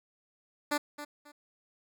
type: tone with echo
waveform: 10% pulse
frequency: 293.7 Hz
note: D4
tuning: in tune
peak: -19 dBFS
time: 0.71-0.78 s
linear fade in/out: 10 ms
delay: 270 ms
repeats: 2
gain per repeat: -12 dB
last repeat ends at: 1.32 s
effects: none